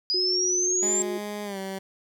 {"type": "exponential sweep", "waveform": "sine", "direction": "up", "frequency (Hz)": [4892, 7459], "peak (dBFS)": -22, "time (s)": [0.1, 1.02], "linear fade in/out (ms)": 0}
{"type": "tone with vibrato", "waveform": "sine", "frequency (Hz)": 364.5, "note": "F#4", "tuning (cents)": -26, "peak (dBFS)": -28, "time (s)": [0.14, 1.18], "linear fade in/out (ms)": 5, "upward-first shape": "sine", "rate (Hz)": 1.6, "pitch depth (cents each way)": 13}
{"type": "tone with pitch glide", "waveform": "15% pulse", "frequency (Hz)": [207.5, 192.49], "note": ["G#3", "G3"], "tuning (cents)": [-1, -31], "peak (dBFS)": -25, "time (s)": [0.82, 1.79], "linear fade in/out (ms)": 10, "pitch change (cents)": -130, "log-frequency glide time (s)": [1.44, 1.58]}
{"effects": []}